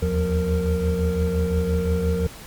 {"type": "tone cluster", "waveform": "triangle", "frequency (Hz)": [76.4, 82.2, 176.3, 462.3], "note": ["D#2", "E2", "F3", "A#4"], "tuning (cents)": [-31, -4, 17, -14], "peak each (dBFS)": -23, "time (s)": [0.02, 2.27], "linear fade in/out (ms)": 5, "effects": ["pink hiss -41 dBFS RMS until 2.46 s", "Opus 48 kbps"]}